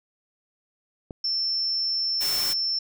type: click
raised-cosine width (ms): 2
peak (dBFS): -22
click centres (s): 1.108
type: tone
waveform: sine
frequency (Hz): 5360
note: E8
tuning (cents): +28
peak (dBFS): -23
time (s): 1.24-2.79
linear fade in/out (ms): 5
type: noise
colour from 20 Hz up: white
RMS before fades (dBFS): -31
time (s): 2.2-2.54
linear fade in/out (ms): 20
effects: none